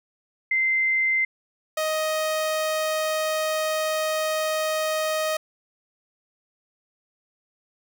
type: tone pair in turn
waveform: sine / sawtooth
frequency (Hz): 2078 / 625.5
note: C7 / D#5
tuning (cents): -12 / +9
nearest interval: octave + major sixth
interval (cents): 2079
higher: first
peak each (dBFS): -19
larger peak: neither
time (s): 0.51-1.25 / 1.77-5.37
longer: second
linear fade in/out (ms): 5
effects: none